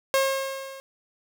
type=tone with level ramp; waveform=sawtooth; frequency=539 Hz; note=C#5; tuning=49 cents flat; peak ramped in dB=-14 to -36 dBFS; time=0.14-0.8 s; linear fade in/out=0 ms; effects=none